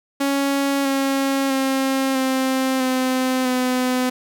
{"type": "tone with pitch steps", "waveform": "sawtooth", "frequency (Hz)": [277.7, 272.6, 267.6, 262.7, 257.9, 253.2], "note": ["C#4", "C#4", "C4", "C4", "C4", "B3"], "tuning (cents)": [3, -29, 39, 7, -25, 43], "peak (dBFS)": -14, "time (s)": [0.2, 4.1], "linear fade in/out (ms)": 10, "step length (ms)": 650, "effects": []}